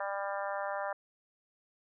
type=harmonic tone; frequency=198.7 Hz; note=G3; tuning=24 cents sharp; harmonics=3 / 4 / 5 / 6 / 7 / 8 / 9; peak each=-37 / -39 / -41 / -43 / -44 / -45 / -46 dBFS; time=0-0.93 s; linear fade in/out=5 ms; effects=none